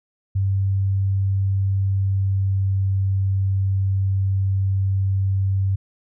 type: tone with pitch glide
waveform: sine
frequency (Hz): 97.3 to 96.74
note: G2 to G2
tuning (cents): -12 to -22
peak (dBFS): -17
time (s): 0.35-5.76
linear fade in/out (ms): 10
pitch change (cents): -10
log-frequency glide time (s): 1.85-2.82
effects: none